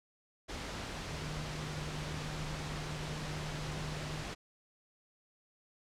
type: tone in noise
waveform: sine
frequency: 152.2 Hz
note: D#3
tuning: 38 cents flat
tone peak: -41 dBFS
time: 1.11-4.24 s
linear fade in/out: 20 ms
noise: pink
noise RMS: -41 dBFS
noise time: 0.48-4.35 s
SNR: -3 dB
effects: low-pass 6000 Hz 12 dB/octave